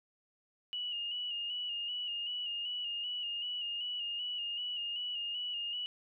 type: tone with vibrato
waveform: sine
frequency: 2890 Hz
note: F#7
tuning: 41 cents flat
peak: -35 dBFS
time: 0.73-5.86 s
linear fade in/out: 0 ms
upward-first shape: square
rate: 2.6 Hz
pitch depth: 33 cents each way
effects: none